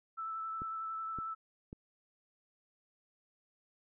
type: tone with vibrato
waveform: sine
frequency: 1318.5 Hz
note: E6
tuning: in tune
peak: -37 dBFS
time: 0.17-1.35 s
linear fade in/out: 20 ms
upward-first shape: sine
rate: 11 Hz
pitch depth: 14 cents each way
type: clicks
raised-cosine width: 3 ms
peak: -32 dBFS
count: 3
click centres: 0.619 / 1.187 / 1.729 s
effects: none